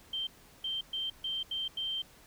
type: tone bursts at uneven times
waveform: sine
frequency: 3136 Hz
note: G7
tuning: in tune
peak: -32 dBFS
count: 6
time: 0.13-0.27 / 0.64-0.81 / 0.93-1.1 / 1.24-1.43 / 1.51-1.68 / 1.77-2.02 s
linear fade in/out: 5 ms
effects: pink hiss -58 dBFS RMS until 2.26 s